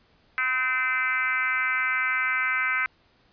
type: tone with frequency modulation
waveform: sine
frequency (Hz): 1803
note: A6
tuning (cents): +42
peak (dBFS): -22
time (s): 0.38-2.86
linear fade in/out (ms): 0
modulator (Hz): 262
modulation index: 2.1
effects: pink hiss -62 dBFS RMS until 3.32 s + resampled to 11025 Hz